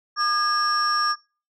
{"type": "tone cluster", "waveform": "sine", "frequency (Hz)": [1206, 1654, 5480], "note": ["D6", "G#6", "F8"], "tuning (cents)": [46, -8, -34], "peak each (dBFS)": [-20, -26, -25], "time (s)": [0.16, 1.16], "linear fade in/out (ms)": 50, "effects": ["noise-tail reverb RT60 0.4 s tail -26 dB re dry", "tanh soft clip ceiling -13 dBFS"]}